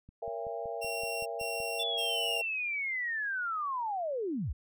click train, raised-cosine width 5 ms, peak -39 dBFS, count 9, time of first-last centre 0.09-1.602 s, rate 5.29 Hz
sine chord, A# diminished seventh, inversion none, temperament just, 466.2 / 559.4 / 671.3 / 805.5 Hz, A#4 / C#5 / E5 / G5, 0 / +16 / +31 / +47 cents, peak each -39 / -43 / -38 / -42 dBFS, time 0.22-2.42 s, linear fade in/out 5 ms
sawtooth tone bursts, 2740 Hz, F7, 34 cents flat, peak -33 dBFS, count 3, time 0.81-2.42 s, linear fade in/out 20 ms, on 450 ms, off 130 ms
sine linear sweep, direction down, 3520 to 41.2 Hz, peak -31 dBFS, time 1.79-4.53 s, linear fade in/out 10 ms
effects none

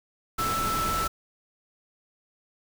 sine tone in noise, 1322 Hz, E6, 5 cents sharp, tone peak -26 dBFS, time 0.38-1.08 s, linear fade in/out 10 ms, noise pink, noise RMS -31 dBFS, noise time 0.38-1.08 s, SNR +2 dB, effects none

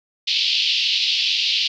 pink band-pass noise, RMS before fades -20 dBFS, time 0.27-1.68 s, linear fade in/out 10 ms, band 2700 to 4800 Hz, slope 48 dB/octave, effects none

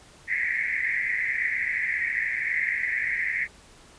pink band-pass noise, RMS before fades -27 dBFS, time 0.27-3.48 s, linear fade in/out 50 ms, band 1800 to 2200 Hz, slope 96 dB/octave, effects pink hiss -52 dBFS RMS until 3.98 s + resampled to 22050 Hz

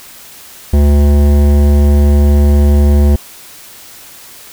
sine tone with hard clipping, 72.3 Hz, D2, 27 cents flat, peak -7 dBFS, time 0.73-3.16 s, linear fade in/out 5 ms, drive 15 dB, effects white hiss -35 dBFS RMS until 4.52 s

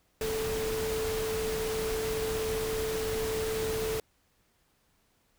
sine tone in noise, 440.2 Hz, A4, 1 cent sharp, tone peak -30 dBFS, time 0.21-4 s, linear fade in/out 2 ms, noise pink, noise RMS -36 dBFS, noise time 0.21-4 s, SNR +3 dB, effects pink hiss -70 dBFS RMS until 5.38 s

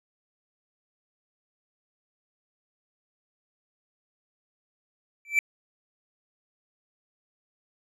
triangle tone with exponential growth, 2328 Hz, D7, 16 cents flat, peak -13 dBFS, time 5.25-5.39 s, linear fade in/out 1 ms, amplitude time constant 30 ms, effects resampled to 32000 Hz

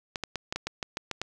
clicks, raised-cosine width 0.2 ms, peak -14 dBFS, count 10, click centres 0.158 / 0.237 / 0.357 / 0.525 / 0.56 / 0.67 / 0.828 / 0.971 / 1.113 / 1.216 s, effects none

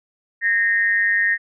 sine tone with amplitude modulation, 1845 Hz, A#6, 18 cents flat, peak -12 dBFS, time 0.41-1.38 s, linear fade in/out 50 ms, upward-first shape sine, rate 201 Hz, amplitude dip 70%, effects none

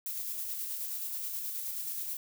violet noise with tremolo, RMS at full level -36 dBFS, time 0.06-2.17 s, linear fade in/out 2 ms, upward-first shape square, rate 9.4 Hz, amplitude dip 25%, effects none

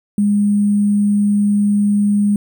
sine tone with sample-and-hold, 205.1 Hz, G#3, 21 cents flat, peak -11 dBFS, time 0.18-2.36 s, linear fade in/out 2 ms, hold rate 8820 Hz, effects none

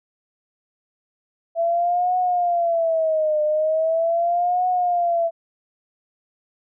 sine tone with vibrato, 665 Hz, E5, 15 cents sharp, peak -17 dBFS, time 1.55-5.31 s, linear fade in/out 50 ms, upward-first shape triangle, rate 0.4 Hz, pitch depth 170 cents each way, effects none

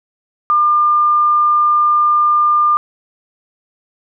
sine tone, 1200 Hz, D6, 37 cents sharp, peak -9 dBFS, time 0.5-2.77 s, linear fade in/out 0 ms, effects none

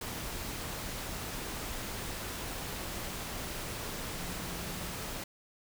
sine tone in noise, 174.61 Hz, F3, in tune, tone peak -45 dBFS, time 4.18-4.95 s, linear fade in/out 5 ms, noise pink, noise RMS -39 dBFS, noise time 0.01-5.24 s, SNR -9 dB, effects none

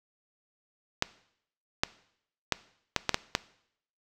clicks, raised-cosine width 0.2 ms, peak -6 dBFS, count 7, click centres 1.024 / 1.835 / 2.523 / 2.963 / 3.093 / 3.144 / 3.351 s, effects noise-tail reverb RT60 0.7 s tail -19 dB re dry

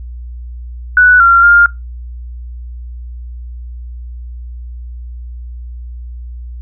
sine tone with pitch steps, 1481 / 1378 / 1405 Hz, F#6 / F6 / F6, +1 / -24 / +10 cents, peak -3 dBFS, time 0.97-1.66 s, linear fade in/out 2 ms, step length 230 ms, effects noise-tail reverb RT60 0.2 s tail -22 dB re dry + added 60 Hz sine -24 dBFS peak until 6.61 s

